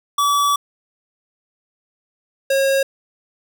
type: tone pair in turn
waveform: square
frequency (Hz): 1147 / 543.2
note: D6 / C#5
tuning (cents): -41 / -35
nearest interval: octave + minor second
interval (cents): 1294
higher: first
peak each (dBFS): -15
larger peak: neither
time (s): 0.18-0.56 / 2.5-2.83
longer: first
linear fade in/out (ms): 5
effects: none